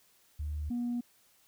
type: tone pair in turn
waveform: sine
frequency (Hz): 74.8 / 240.8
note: D2 / B3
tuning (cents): +32 / -44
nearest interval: octave + minor sixth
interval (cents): 2024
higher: second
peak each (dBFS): -32 / -29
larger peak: second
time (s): 0.39-0.7 / 0.7-1.01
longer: neither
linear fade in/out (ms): 10
effects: tanh soft clip ceiling -28 dBFS + white hiss -66 dBFS RMS until 1.47 s